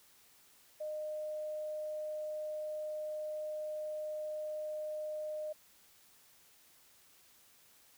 sine tone, 612 Hz, D#5, 29 cents flat, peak -37 dBFS, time 0.8-5.53 s, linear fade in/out 10 ms, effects white hiss -64 dBFS RMS until 7.97 s

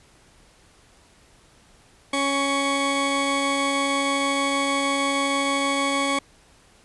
20% pulse tone pair together, 277.2 / 1115.2 Hz, C#4 / C#6, 0 / +10 cents, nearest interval 2 octaves, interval 2410 cents, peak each -19 dBFS, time 2.13-6.19 s, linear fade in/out 5 ms, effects pink hiss -55 dBFS RMS until 6.84 s + resampled to 24000 Hz

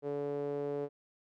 sawtooth tone with band-pass filter, 143.6 Hz, D3, 39 cents flat, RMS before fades -36 dBFS, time 0.02-0.89 s, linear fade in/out 50 ms, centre 460 Hz, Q 4.2, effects none

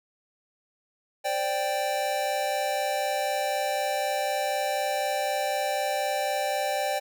square chord, C suspended second, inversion none, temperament equal, 523.3 / 587.3 / 784 Hz, C5 / D5 / G5, 0 / 0 / 0 cents, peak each -35 / -30 / -29 dBFS, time 1.24-7 s, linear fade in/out 20 ms, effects none

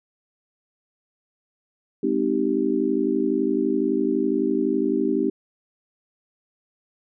sine chord, Ab major seventh, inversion none, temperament just, 207.7 / 259.6 / 311.5 / 389.3 Hz, Ab3 / C4 / Eb4 / G4, 0 / -13 / +2 / -12 cents, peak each -29 / -24 / -24 / -24 dBFS, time 2.03-5.3 s, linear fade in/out 5 ms, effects none

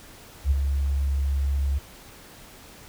sine tone with ADSR envelope, 69.3 Hz, C#2, in tune, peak -15 dBFS, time 0.44-1.79 s, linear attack 69 ms, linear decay 23 ms, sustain -6 dB, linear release 14 ms, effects pink hiss -47 dBFS RMS until 2.88 s

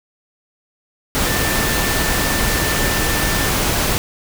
sine tone in noise, 1779 Hz, A6, 19 cents sharp, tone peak -25 dBFS, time 1.26-3.49 s, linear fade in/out 0 ms, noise pink, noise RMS -18 dBFS, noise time 1.15-3.98 s, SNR -10 dB, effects none

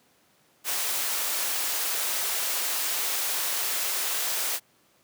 white high-pass noise, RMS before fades -28 dBFS, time 0.64-4.6 s, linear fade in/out 50 ms, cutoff 460 Hz, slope 12 dB/octave, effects pink hiss -63 dBFS RMS until 5.03 s + high-pass 150 Hz 12 dB/octave

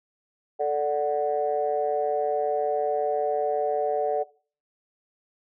sine chord, D major, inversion second, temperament equal, 440 / 587.3 / 740 Hz, A4 / D5 / F#5, 0 / 0 / 0 cents, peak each -26 dBFS, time 0.59-4.24 s, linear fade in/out 20 ms, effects noise-tail reverb RT60 0.4 s tail -20 dB re dry + tanh soft clip ceiling -14 dBFS

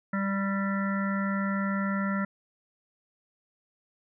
harmonic tone with a mistuned harmonic, 196.7 Hz, G3, 6 cents sharp, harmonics 1 / 3 / 5 / 7 / 9 / 10, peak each -27 / -38 / -41 / -34 / -38 / -41 dBFS, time 0.13-2.25 s, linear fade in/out 5 ms, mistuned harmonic 7, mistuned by -17 cents, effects none

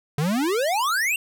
square exponential sweep, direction up, 138.59 to 2811 Hz, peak -21 dBFS, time 0.18-1.16 s, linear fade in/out 2 ms, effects none

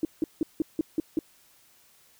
sine tone bursts, 315.5 Hz, D#4, 24 cents sharp, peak -21 dBFS, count 7, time 0.03-1.19 s, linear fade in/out 2 ms, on 20 ms, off 170 ms, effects white hiss -60 dBFS RMS until 2.19 s

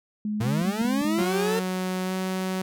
sine tone bursts, 210.9 Hz, G#3, 27 cents sharp, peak -25 dBFS, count 5, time 0.25-1.216 s, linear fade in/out 2 ms, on 170 ms, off 29 ms
40% pulse linear sweep, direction up, 108.3 to 460 Hz, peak -23 dBFS, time 0.4-1.6 s, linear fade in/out 10 ms
sawtooth tone with pitch glide, 185 to 187.15 Hz, F#3 to F#3, 0 to +20 cents, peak -22 dBFS, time 1.18-2.62 s, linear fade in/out 5 ms, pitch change +20 cents, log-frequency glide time 2.04-2.13 s
effects none

